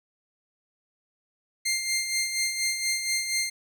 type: tone with tremolo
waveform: 15% pulse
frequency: 2105 Hz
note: C7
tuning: 10 cents sharp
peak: -17 dBFS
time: 1.65-3.5 s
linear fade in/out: 10 ms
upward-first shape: sine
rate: 4.2 Hz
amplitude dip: 55%
effects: none